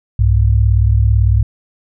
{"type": "tone pair together", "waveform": "sine", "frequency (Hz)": [64.94, 102.9], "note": ["C2", "G#2"], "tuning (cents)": [-12, -16], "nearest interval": "minor sixth", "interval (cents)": 796, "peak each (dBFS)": -11, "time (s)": [0.19, 1.43], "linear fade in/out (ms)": 5, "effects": []}